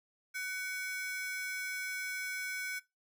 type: ring-modulated tone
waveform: 45% pulse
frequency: 1874 Hz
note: A#6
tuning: 9 cents sharp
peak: -33 dBFS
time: 0.34-2.8 s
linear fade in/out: 20 ms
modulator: 373 Hz
effects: noise-tail reverb RT60 0.2 s tail -19 dB re dry